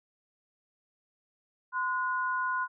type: tone pair together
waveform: sine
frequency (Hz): 1027.4 / 1453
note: C6 / F#6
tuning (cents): -32 / -32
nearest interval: tritone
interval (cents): 600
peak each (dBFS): -30 / -31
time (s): 1.72-2.68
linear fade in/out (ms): 50
effects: none